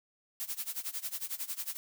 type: noise with tremolo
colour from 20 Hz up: blue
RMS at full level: -35 dBFS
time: 0.4-1.77 s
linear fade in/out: 0 ms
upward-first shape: sine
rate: 11 Hz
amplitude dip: 90%
effects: none